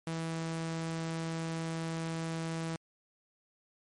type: tone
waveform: sawtooth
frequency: 163.5 Hz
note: E3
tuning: 14 cents flat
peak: -30 dBFS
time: 0.07-2.76 s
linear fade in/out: 2 ms
effects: MP3 48 kbps